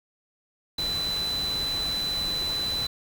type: tone in noise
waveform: sine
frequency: 4000 Hz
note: B7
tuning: 21 cents sharp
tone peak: -26 dBFS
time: 0.78-2.87 s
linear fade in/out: 5 ms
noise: pink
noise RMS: -36 dBFS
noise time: 0.78-2.87 s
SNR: +7 dB
effects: none